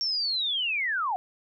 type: linear sweep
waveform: sine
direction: down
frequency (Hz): 5540 to 706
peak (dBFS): -25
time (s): 0.01-1.16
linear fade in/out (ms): 0
effects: none